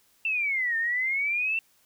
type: exponential two-way sweep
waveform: sine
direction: down then up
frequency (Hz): 2703 to 1800 to 2703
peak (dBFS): -24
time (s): 0.25-1.59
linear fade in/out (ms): 2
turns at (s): 0.77
effects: white hiss -64 dBFS RMS until 1.85 s